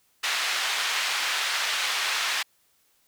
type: band-pass noise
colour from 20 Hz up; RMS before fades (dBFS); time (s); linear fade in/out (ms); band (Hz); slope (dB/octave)
white; -27; 0.23-2.43; 10; 1100 to 3600; 12
effects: white hiss -66 dBFS RMS until 3.07 s